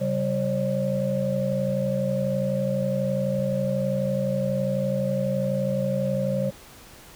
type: tone cluster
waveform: sine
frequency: 135.3 / 194 / 538 / 590 Hz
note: C#3 / G3 / C5 / D5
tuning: -42 / -18 / +48 / +8 cents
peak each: -28 / -27 / -26 / -32 dBFS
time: 0-6.51 s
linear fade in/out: 20 ms
effects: pink hiss -47 dBFS RMS until 7.15 s